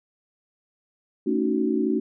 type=chord; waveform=sine; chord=D# half-diminished seventh; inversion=second; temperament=just; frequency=224 / 280 / 311.1 / 373.4 Hz; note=A3 / C#4 / D#4 / F#4; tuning=+31 / +18 / 0 / +16 cents; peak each=-26 dBFS; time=1.26-2 s; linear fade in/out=10 ms; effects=none